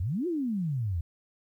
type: exponential two-way sweep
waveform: sine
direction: up then down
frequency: 78.1 to 370 to 78.1 Hz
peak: -27 dBFS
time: 0-1.01 s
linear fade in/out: 5 ms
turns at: 0.27 s
effects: 11-bit